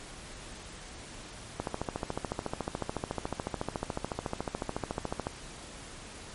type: click train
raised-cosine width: 1 ms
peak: -17 dBFS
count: 52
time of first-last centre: 1.6-5.269 s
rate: 13.9 Hz
effects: pink hiss -46 dBFS RMS until 6.34 s + MP3 48 kbps